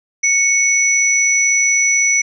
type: tone pair together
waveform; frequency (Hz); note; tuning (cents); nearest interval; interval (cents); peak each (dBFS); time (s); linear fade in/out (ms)
sine; 2217 / 5919; C#7 / F#8; 0 / 0; octave + perfect fourth; 1700; -14; 0.23-2.22; 10
effects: none